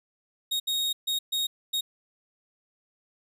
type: tone bursts at uneven times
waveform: 40% pulse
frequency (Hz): 3746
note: A#7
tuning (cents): +8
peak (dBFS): -24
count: 5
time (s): 0.51-0.6 / 0.67-0.93 / 1.07-1.19 / 1.32-1.47 / 1.73-1.81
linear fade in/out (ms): 10
effects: none

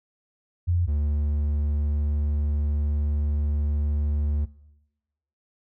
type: tone pair in turn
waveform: sine / triangle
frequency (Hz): 87.31 / 73.42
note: F2 / D2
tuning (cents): 0 / 0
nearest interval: minor third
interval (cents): 300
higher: first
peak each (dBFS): -19 / -19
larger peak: neither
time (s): 0.67-0.87 / 0.87-4.46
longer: second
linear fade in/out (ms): 20
effects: noise-tail reverb RT60 1.0 s tail -21 dB re dry

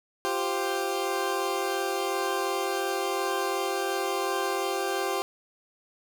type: chord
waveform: 20% pulse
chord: F suspended second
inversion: none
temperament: equal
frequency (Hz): 349.2 / 392 / 523.3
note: F4 / G4 / C5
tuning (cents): 0 / 0 / 0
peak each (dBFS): -28 / -24 / -28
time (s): 0.25-5.22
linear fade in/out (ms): 0
effects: none

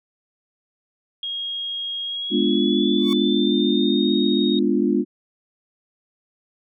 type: tone with pitch glide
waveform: sine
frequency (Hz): 3269 to 3733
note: G#7 to A#7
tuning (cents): -28 to +2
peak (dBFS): -25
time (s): 1.23-4.59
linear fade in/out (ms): 2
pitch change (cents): +230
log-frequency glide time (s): 2.04-4.13
type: chord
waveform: sine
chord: G# diminished seventh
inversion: none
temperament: equal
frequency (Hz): 207.7 / 246.9 / 293.7 / 349.2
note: G#3 / B3 / D4 / F4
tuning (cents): 0 / 0 / 0 / 0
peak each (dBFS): -22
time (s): 2.3-5.05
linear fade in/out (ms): 50
type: tone with exponential growth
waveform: sawtooth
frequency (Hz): 1111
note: C#6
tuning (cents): +4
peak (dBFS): -25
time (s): 2.95-3.13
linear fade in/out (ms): 1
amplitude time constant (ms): 37
effects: none

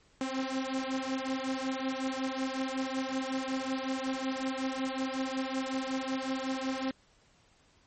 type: beating tone pair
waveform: sawtooth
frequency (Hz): 261.6 / 267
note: C4 / C4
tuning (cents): 0 / +35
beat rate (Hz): 5.4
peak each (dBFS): -30 / -31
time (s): 0.21-6.91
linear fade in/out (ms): 2
effects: pink hiss -65 dBFS RMS until 7.86 s + MP3 32 kbps

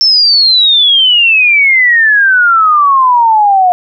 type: exponential sweep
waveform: sine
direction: down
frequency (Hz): 5400 to 712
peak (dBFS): -4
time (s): 0.01-3.72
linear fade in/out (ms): 0
effects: none

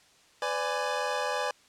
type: chord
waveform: 25% pulse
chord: G# diminished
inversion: first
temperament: equal with one note detuned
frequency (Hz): 504 / 587.3 / 830.6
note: B4 / D5 / G#5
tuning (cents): +35 / 0 / 0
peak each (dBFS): -29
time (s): 0.42-1.51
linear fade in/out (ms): 2
effects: white hiss -60 dBFS RMS until 1.68 s + low-pass 7000 Hz 12 dB/octave

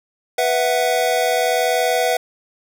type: chord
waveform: square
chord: B suspended fourth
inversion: none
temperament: equal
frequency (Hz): 493.9 / 659.3 / 740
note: B4 / E5 / F#5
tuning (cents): 0 / 0 / 0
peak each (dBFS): -21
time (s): 0.38-2.17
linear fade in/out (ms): 5
effects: none

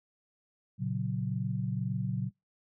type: chord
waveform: sine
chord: F# major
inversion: first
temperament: equal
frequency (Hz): 116.54 / 138.59 / 185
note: A#2 / C#3 / F#3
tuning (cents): 0 / 0 / 0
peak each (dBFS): -34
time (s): 0.78-2.31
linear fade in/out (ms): 50
effects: noise-tail reverb RT60 0.2 s tail -26 dB re dry

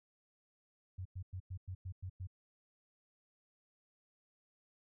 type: tone bursts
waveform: sine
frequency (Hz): 92.5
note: F#2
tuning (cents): 0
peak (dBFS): -40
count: 8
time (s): 0.98-2.272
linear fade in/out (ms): 10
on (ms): 74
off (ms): 100
effects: none

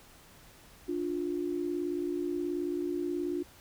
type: tone pair together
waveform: sine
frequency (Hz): 294.2 / 352.8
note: D4 / F4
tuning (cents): +3 / +18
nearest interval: minor third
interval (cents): 315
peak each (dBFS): -34 / -32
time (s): 0.88-3.43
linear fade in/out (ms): 10
effects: pink hiss -56 dBFS RMS until 3.6 s

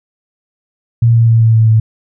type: tone with pitch steps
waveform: sine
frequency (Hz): 116.54 / 115.33 / 114.14 / 112.96 / 111.79 / 110.64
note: A#2 / A#2 / A#2 / A2 / A2 / A2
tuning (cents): 0 / -18 / -36 / +46 / +28 / +10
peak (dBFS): -5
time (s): 1.02-1.8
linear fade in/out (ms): 5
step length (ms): 130
effects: none

